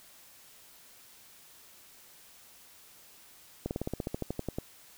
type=slowing click train; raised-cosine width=2 ms; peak=-19 dBFS; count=14; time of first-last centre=3.66-4.585 s; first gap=49 ms; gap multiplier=1.06; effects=white hiss -56 dBFS RMS until 4.97 s